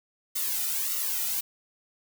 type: noise with flanger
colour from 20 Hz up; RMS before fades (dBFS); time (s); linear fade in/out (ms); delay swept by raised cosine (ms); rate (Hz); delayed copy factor
blue; -29; 0.35-1.41; 10; 1.2 to 1.84; 1.7; -0.9
effects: none